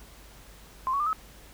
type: tone with pitch steps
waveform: sine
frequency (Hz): 1044 / 1118.9 / 1199.2 / 1285.3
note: C6 / C#6 / D6 / E6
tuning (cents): -4 / +16 / +36 / -44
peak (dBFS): -24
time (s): 0.87-1.13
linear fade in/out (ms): 0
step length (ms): 65
effects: added 50 Hz sine -51 dBFS peak until 1.53 s + pink hiss -52 dBFS RMS until 1.53 s